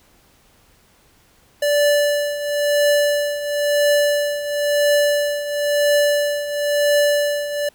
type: tone with tremolo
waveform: square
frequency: 583 Hz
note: D5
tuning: 13 cents flat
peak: -13 dBFS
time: 1.62-7.69 s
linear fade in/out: 5 ms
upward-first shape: triangle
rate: 0.98 Hz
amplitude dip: 75%
effects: pink hiss -55 dBFS RMS until 7.74 s